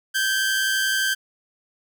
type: tone pair together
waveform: sawtooth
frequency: 1556 / 1667.3 Hz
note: G6 / G#6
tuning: -13 / +6 cents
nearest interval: minor second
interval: 119 cents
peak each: -17 / -25 dBFS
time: 0.14-1.15 s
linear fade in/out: 20 ms
effects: none